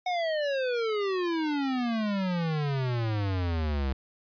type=exponential sweep; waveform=square; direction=down; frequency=740 to 65 Hz; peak=-27 dBFS; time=0.06-3.93 s; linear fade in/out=5 ms; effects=resampled to 11025 Hz

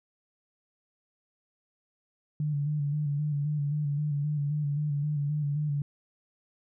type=tone with vibrato; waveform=sine; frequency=146.83 Hz; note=D3; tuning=in tune; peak=-26 dBFS; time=2.4-5.82 s; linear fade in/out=2 ms; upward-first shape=square; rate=3.8 Hz; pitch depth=39 cents each way; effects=none

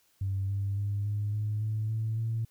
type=tone with pitch steps; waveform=sine; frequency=97.1 / 99.25 / 101.46 / 103.71 / 106.01 / 108.36 / 110.77 / 113.23 Hz; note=G2 / G2 / G#2 / G#2 / G#2 / A2 / A2 / A#2; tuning=-16 / +22 / -40 / -2 / +36 / -26 / +12 / -50 cents; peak=-27 dBFS; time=0.21-2.45 s; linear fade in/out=5 ms; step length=280 ms; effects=tanh soft clip ceiling -23 dBFS + white hiss -68 dBFS RMS until 2.5 s

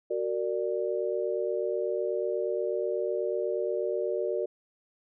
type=tone cluster; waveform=sine; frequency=372.7 / 460.9 / 590 Hz; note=F#4 / A#4 / D5; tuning=+13 / -20 / +8 cents; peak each=-31 / -31 / -32 dBFS; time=0.1-4.46 s; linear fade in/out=10 ms; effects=none

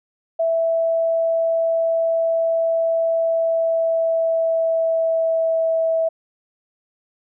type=tone with pitch glide; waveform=sine; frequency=659 to 652.2 Hz; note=E5 to E5; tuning=-1 to -19 cents; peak=-16 dBFS; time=0.39-6.09 s; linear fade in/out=10 ms; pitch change=-18 cents; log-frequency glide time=3.21-5.7 s; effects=none

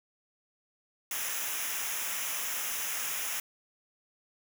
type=noise with comb filter; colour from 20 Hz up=white; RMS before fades=-34 dBFS; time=1.11-3.4 s; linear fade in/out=2 ms; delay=0.23 ms; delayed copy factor=-0.75; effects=none

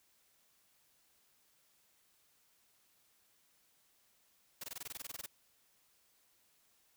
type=noise bursts; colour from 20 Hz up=white; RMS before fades=-44 dBFS; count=14; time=4.61-5.262 s; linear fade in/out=5 ms; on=28 ms; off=20 ms; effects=white hiss -72 dBFS RMS until 6.96 s

